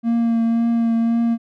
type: tone with vibrato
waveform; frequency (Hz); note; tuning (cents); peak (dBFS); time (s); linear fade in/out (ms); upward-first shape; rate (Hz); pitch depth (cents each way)
triangle; 230.9; A#3; -16; -13; 0.03-1.38; 50; triangle; 1.9; 19
effects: none